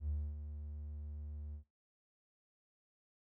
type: tone with ADSR envelope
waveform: triangle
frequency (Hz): 74.4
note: D2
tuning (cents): +23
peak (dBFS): -31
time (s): 0-1.64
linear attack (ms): 87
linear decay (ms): 260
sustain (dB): -10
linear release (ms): 98
effects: noise-tail reverb RT60 0.2 s tail -20 dB re dry + tanh soft clip ceiling -30 dBFS